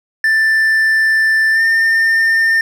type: tone with pitch glide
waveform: triangle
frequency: 1771 to 1807.2 Hz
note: A6 to A6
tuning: +11 to +46 cents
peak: -8 dBFS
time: 0.24-2.61 s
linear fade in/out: 2 ms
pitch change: +35 cents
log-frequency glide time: 1.52-1.61 s
effects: none